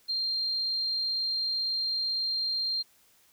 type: tone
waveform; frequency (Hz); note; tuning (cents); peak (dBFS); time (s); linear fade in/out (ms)
sine; 4186; C8; 0; -27; 0.08-2.83; 20
effects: white hiss -63 dBFS RMS until 3.32 s